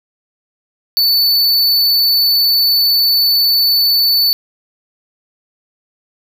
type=tone; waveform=square; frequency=4489 Hz; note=C#8; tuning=21 cents sharp; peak=-10 dBFS; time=0.97-4.33 s; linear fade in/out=0 ms; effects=none